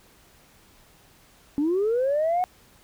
sine linear sweep, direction up, 277.2 to 742 Hz, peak -19 dBFS, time 1.58-2.44 s, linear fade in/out 0 ms, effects tanh soft clip ceiling -17 dBFS + pink hiss -56 dBFS RMS until 2.83 s

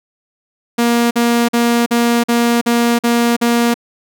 sawtooth tone bursts, 236.2 Hz, A#3, 23 cents sharp, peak -7 dBFS, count 8, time 0.78-3.742 s, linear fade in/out 10 ms, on 330 ms, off 46 ms, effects none

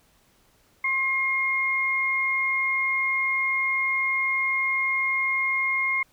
sine tone pair together, 1068 / 2136 Hz, C6 / C7, +35 / +35 cents, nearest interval octave, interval 1200 cents, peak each -30 / -22 dBFS, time 0.84-6.03 s, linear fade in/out 5 ms, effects pink hiss -62 dBFS RMS until 6.12 s

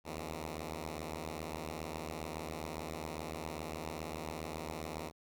5% pulse beating tone pair, 77.7 / 85 Hz, D#2 / F2, -2 / -46 cents, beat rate 7.3 Hz, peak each -30 / -34 dBFS, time 0.04-5.12 s, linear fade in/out 50 ms, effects none

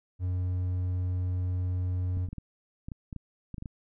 triangle tone, 90.8 Hz, F#2, 32 cents flat, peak -25 dBFS, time 0.19-2.29 s, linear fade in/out 50 ms
clicks, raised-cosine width 5 ms, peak -26 dBFS, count 12, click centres 2.172 / 2.286 / 2.33 / 2.383 / 2.885 / 2.918 / 3.128 / 3.163 / 3.543 / 3.582 / 3.624 / 3.658 s
effects none

